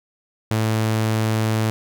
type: tone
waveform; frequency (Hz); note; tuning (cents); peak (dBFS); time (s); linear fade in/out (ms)
sawtooth; 110; A2; 0; -14; 0.51-1.7; 0
effects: none